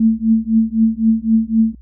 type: tone with tremolo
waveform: sine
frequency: 223.2 Hz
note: A3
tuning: 25 cents sharp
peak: -7 dBFS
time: 0-1.75 s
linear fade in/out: 5 ms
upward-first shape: triangle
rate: 3.9 Hz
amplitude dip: 100%
effects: added 60 Hz sine -38 dBFS peak until 1.81 s